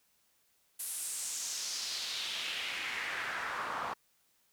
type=noise with band-pass filter sweep; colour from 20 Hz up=pink; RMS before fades=-38 dBFS; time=0.79-3.94 s; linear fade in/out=10 ms; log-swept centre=11000 to 1000 Hz; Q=2.4; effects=white hiss -72 dBFS RMS until 4.52 s